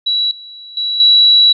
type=tone with level steps; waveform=sine; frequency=3916 Hz; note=B7; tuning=15 cents flat; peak=-12 / -31 / -15 / -5 dBFS; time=0.06-1.53 s; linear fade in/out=10 ms; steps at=0.31 / 0.77 / 1 s; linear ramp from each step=2 ms; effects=none